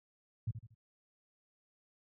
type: tone with echo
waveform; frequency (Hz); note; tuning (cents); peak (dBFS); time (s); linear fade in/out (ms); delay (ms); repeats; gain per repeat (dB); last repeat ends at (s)
sine; 111.5; A2; +23; -31; 0.47-0.51; 5; 78; 3; -9; 0.744
effects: high-pass 60 Hz 12 dB/octave